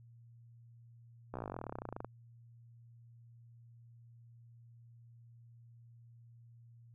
slowing click train, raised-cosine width 1 ms, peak -27 dBFS, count 28, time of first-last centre 1.34-2.046 s, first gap 15 ms, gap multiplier 1.04, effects added 117 Hz sine -56 dBFS peak until 6.94 s

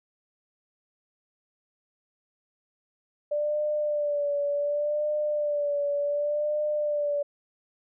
sine tone with vibrato, 587.3 Hz, D5, in tune, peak -24 dBFS, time 3.31-7.23 s, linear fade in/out 10 ms, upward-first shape sine, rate 0.68 Hz, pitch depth 40 cents each way, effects none

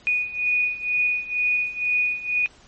sine beating tone pair, 2468 / 2470.1 Hz, D#7 / D#7, -15 / -13 cents, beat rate 2.1 Hz, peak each -25 / -22 dBFS, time 0.07-2.46 s, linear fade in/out 0 ms, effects pink hiss -52 dBFS RMS until 2.67 s + MP3 32 kbps

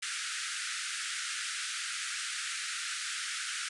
pink band-pass noise, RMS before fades -37 dBFS, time 0.02-3.69 s, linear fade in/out 10 ms, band 1300 to 10000 Hz, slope 96 dB/octave, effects none

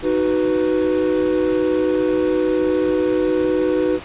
triangle chord, B major, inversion first, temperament equal, 311.1 / 370 / 493.9 Hz, D#4 / F#4 / B4, 0 / 0 / 0 cents, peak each -18 dBFS, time 0.02-4 s, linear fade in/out 50 ms, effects pink hiss -35 dBFS RMS until 4.04 s + resampled to 8000 Hz

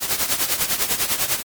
white noise with tremolo, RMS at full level -18 dBFS, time 0-1.43 s, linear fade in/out 50 ms, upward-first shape triangle, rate 10 Hz, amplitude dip 80%, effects MP3 96 kbps

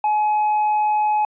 triangle tone, 847 Hz, G#5, 34 cents sharp, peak -14 dBFS, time 0.04-1.25 s, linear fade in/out 2 ms, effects resampled to 8000 Hz

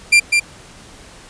40% pulse tone with echo, 2378 Hz, D7, 21 cents sharp, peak -6 dBFS, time 0.12-0.2 s, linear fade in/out 10 ms, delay 200 ms, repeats 1, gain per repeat -4 dB, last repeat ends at 0.4 s, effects pink hiss -41 dBFS RMS until 1.29 s + resampled to 22050 Hz

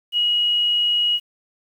sine tone, 2900 Hz, F#7, 35 cents flat, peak -16 dBFS, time 0.12-1.2 s, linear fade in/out 50 ms, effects 8-bit

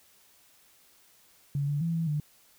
sine tone with pitch steps, 141.9 / 145.2 / 166.7 / 164.6 / 149.1 Hz, C#3 / D3 / E3 / E3 / D3, +41 / -19 / +20 / -2 / +27 cents, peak -26 dBFS, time 1.55-2.2 s, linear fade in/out 2 ms, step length 130 ms, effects white hiss -61 dBFS RMS until 2.58 s

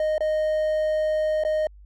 triangle tone with dropouts, 619 Hz, D#5, 9 cents flat, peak -18 dBFS, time 0-1.67 s, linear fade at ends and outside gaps 2 ms, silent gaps 0.181-0.206 / 1.437-1.449 s, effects added 50 Hz sine -44 dBFS peak until 1.85 s + MP3 64 kbps

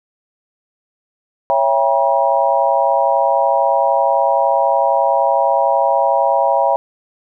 sine chord, C# diminished seventh, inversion none, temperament just, 554.4 / 665.2 / 798.3 / 957.9 Hz, C#5 / E5 / G5 / Bb5, 0 / +16 / +31 / +47 cents, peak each -17 dBFS, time 1.5-6.76 s, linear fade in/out 0 ms, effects none

